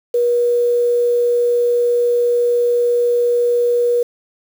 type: tone with quantisation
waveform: sine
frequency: 481 Hz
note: B4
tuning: 46 cents flat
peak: -12 dBFS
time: 0.14-4.03 s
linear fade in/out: 5 ms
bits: 6
effects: none